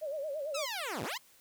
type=tone with vibrato; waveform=sine; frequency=587.3 Hz; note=D5; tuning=in tune; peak=-34 dBFS; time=0.01-0.66 s; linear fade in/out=20 ms; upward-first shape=sine; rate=8.9 Hz; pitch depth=130 cents each way
type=linear two-way sweep; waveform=10% pulse; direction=down then up; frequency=1352 to 88.4 to 1102 Hz; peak=-27 dBFS; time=0.54-1.18 s; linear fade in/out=10 ms; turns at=1.03 s
effects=white hiss -62 dBFS RMS until 1.4 s